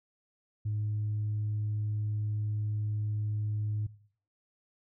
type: tone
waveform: sine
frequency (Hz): 105.8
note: G#2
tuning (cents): +33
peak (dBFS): -28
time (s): 0.65-3.87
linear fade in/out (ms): 10
effects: noise-tail reverb RT60 0.5 s tail -17 dB re dry + tanh soft clip ceiling -26 dBFS